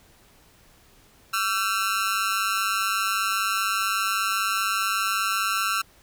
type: tone with amplitude modulation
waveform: sawtooth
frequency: 1348 Hz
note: E6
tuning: 38 cents sharp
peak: -15 dBFS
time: 1.33-5.82 s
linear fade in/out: 10 ms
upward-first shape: sine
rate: 205 Hz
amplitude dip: 90%
effects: pink hiss -56 dBFS RMS until 6.02 s